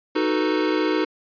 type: chord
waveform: square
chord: B dominant seventh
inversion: first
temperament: equal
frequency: 311.1 / 370 / 440 / 493.9 Hz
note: D#4 / F#4 / A4 / B4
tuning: 0 / 0 / 0 / 0 cents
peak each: -23 / -26 / -27 / -29 dBFS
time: 0.15-1.05 s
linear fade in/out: 10 ms
effects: resampled to 11025 Hz